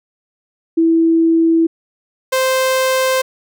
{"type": "tone pair in turn", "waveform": ["sine", "sawtooth"], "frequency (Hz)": [328.6, 521.6], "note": ["E4", "C5"], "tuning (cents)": [-5, -5], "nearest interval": "minor sixth", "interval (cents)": 800, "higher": "second", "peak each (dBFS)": -9, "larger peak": "neither", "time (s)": [[0.77, 1.67], [2.32, 3.22]], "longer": "neither", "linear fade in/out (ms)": 10, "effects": []}